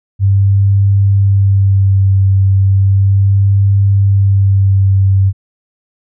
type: tone with vibrato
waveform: sine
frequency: 98 Hz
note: G2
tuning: in tune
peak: -6 dBFS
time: 0.19-5.33 s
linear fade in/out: 50 ms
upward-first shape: sine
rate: 0.35 Hz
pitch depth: 21 cents each way
effects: none